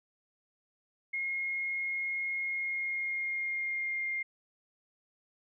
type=tone with pitch glide; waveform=sine; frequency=2151 to 2116 Hz; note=C7 to C7; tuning=+47 to +19 cents; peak=-31 dBFS; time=1.13-4.23 s; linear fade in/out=10 ms; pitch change=-28 cents; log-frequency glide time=2.42-4.07 s; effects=none